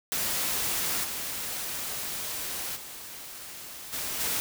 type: noise with level steps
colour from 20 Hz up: white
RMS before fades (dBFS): -29 / -34 / -42 / -33 / -29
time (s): 0.12-4.4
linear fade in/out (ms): 0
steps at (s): 1.03 / 2.75 / 3.92 / 4.19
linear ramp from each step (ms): 20
effects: none